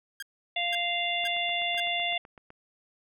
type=tone bursts; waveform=sawtooth; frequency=1614 Hz; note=G#6; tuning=50 cents flat; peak=-32 dBFS; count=4; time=0.2-1.8 s; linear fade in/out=2 ms; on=25 ms; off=500 ms
type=harmonic tone; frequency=696 Hz; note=F5; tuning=6 cents flat; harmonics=1 / 3 / 4 / 5; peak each=-32 / -32 / -32 / -32 dBFS; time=0.56-2.18 s; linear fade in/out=5 ms
type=click train; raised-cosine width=0.5 ms; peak=-33 dBFS; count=11; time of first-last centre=1.24-2.504 s; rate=7.91 Hz
effects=none